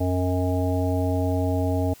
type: harmonic tone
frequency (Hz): 91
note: F#2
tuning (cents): -28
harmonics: 1 / 3 / 5 / 7 / 9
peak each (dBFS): -23 / -26 / -31 / -29 / -34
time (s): 0-1.94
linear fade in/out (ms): 10
effects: white hiss -50 dBFS RMS until 2 s